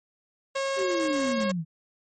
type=tone; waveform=sawtooth; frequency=544 Hz; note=C#5; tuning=33 cents flat; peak=-22 dBFS; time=0.55-1.52 s; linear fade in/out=10 ms
type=linear sweep; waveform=sine; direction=down; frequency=394.7 to 152.8 Hz; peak=-26 dBFS; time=0.76-1.65 s; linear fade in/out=50 ms
effects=MP3 32 kbps